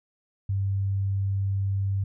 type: tone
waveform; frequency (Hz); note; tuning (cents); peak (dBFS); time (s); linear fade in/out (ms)
sine; 98; G2; 0; -23; 0.49-2.04; 5
effects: none